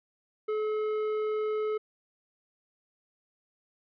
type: tone with tanh clipping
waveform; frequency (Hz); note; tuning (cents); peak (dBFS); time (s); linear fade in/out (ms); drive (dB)
sine; 429.1; A4; -43; -29; 0.48-1.78; 10; 10
effects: none